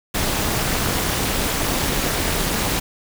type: noise with amplitude modulation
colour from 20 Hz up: pink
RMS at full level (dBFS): -18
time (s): 0.14-2.8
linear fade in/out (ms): 10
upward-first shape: sine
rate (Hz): 228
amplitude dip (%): 75
effects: none